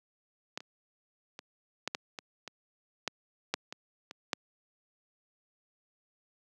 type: clicks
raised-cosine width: 0.2 ms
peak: -18 / -29 / -25 / -14 / -15 / -22 / -24 / -13 / -11 / -23 / -25 / -11 dBFS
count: 12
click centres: 0.575 / 0.605 / 1.391 / 1.876 / 1.949 / 2.188 / 2.477 / 3.077 / 3.54 / 3.725 / 4.111 / 4.332 s
effects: high-pass 200 Hz 12 dB/octave